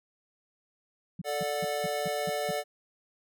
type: tone bursts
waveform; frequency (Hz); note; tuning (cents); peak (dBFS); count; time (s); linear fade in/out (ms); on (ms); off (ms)
sine; 173.5; F3; -11; -32; 7; 1.19-2.512; 5; 26; 190
type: chord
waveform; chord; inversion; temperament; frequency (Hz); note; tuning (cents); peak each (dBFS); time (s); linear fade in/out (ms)
square; D major; second; equal with one note detuned; 440 / 587.3 / 730.6; A4 / D5 / F#5; 0 / 0 / -22; -36 / -33 / -35; 1.24-2.64; 50
effects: none